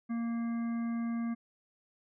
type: harmonic tone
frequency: 232.3 Hz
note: A#3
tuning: 6 cents flat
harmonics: 1 / 3 / 5 / 7 / 9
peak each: -31 / -50 / -49 / -55 / -54 dBFS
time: 0.09-1.35 s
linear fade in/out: 20 ms
effects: none